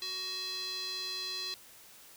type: tone with band-pass filter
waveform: square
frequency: 372.9 Hz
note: F#4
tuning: 14 cents sharp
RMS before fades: -38 dBFS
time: 0.02-1.54 s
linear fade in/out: 0 ms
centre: 4200 Hz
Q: 5.4
effects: white hiss -55 dBFS RMS until 2.16 s